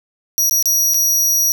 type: tone with dropouts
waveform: sawtooth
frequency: 5770 Hz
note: F#8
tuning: 44 cents flat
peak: -10 dBFS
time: 0.38-1.52 s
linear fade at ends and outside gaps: 0 ms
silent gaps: 0.496-0.51 / 0.626-0.657 / 0.937-0.943 s
effects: none